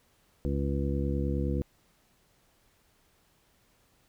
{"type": "harmonic tone", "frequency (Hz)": 69.7, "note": "C#2", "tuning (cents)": 10, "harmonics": [1, 2, 3, 4, 5, 7], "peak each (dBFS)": [-30, -33, -35, -36, -37, -38], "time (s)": [0.45, 1.62], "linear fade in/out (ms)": 0, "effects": ["pink hiss -67 dBFS RMS until 4.08 s"]}